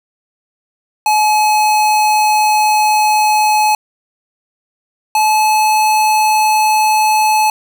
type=tone pair in turn; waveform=square; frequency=852 / 860.4 Hz; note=G#5 / A5; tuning=+44 / -39 cents; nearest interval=unison; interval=17 cents; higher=second; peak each=-10 / -10 dBFS; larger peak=neither; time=1.06-3.75 / 5.15-7.5 s; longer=first; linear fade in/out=2 ms; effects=none